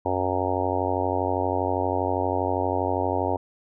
harmonic tone, 92.5 Hz, F#2, in tune, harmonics 1 / 3 / 4 / 5 / 6 / 7 / 8 / 9 / 10, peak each -31 / -31 / -31 / -31 / -31 / -31 / -31 / -31 / -31 dBFS, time 0.05-3.37 s, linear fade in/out 10 ms, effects none

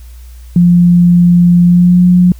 sine tone with pitch glide, 174.8 to 179.09 Hz, F3 to F3, +2 to +44 cents, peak -3 dBFS, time 0.56-2.32 s, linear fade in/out 2 ms, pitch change +42 cents, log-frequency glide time 1.64-2.02 s, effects added 60 Hz sine -29 dBFS peak until 2.39 s + white hiss -46 dBFS RMS until 2.39 s

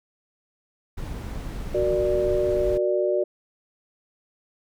brown noise, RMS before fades -32 dBFS, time 0.97-2.78 s, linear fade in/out 10 ms
sine chord, Gb augmented, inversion none, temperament equal with one note detuned, 370 / 466.2 / 592.1 Hz, Gb4 / Bb4 / D5, 0 / 0 / +14 cents, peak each -23 / -29 / -23 dBFS, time 1.74-3.24 s, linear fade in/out 10 ms
effects none

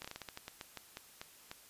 slowing click train, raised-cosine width 0.2 ms, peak -26 dBFS, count 14, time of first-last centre 0.02-1.514 s, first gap 25 ms, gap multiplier 1.23, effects white hiss -59 dBFS RMS until 1.69 s + resampled to 32000 Hz

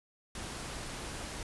pink noise, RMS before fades -41 dBFS, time 0.35-1.43 s, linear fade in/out 2 ms, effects resampled to 24000 Hz

